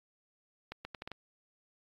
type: accelerating click train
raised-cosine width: 0.3 ms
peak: -25 dBFS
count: 6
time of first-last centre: 0.72-1.117 s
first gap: 130 ms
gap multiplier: 0.75
effects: AAC 32 kbps